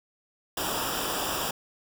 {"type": "noise with comb filter", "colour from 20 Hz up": "pink", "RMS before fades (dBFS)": -30, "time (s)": [0.57, 1.51], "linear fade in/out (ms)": 5, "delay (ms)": 0.47, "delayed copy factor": -0.8, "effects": []}